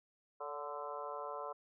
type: harmonic tone with a mistuned harmonic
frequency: 146.83 Hz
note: D3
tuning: in tune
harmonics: 3 / 4 / 5 / 6 / 7 / 8 / 9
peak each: -48 / -46 / -49 / -53 / -45 / -54 / -49 dBFS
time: 0.4-1.53 s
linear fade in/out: 10 ms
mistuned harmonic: 4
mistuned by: -42 cents
effects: none